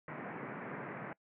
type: band-pass noise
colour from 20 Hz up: pink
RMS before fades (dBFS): -44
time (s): 0.08-1.13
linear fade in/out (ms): 2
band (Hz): 130 to 2200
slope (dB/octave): 48
effects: noise-tail reverb RT60 0.1 s tail -24 dB re dry